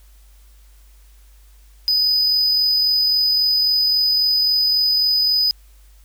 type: tone with amplitude modulation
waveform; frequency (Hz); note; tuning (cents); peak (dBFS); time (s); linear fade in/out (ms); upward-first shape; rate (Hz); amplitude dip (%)
triangle; 4990; D#8; +4; -12; 1.88-5.51; 0; sine; 43.7; 25
effects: added 50 Hz sine -45 dBFS peak until 6.04 s + white hiss -57 dBFS RMS until 6.04 s